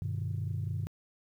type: chord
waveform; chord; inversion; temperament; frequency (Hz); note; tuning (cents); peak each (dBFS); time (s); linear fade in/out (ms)
sine; G augmented; none; just; 98 / 122.5 / 153.12; G2 / B2 / D#3; 0 / -14 / -27; -33 / -36 / -37; 0.02-0.87; 0
effects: tanh soft clip ceiling -25 dBFS + 11-bit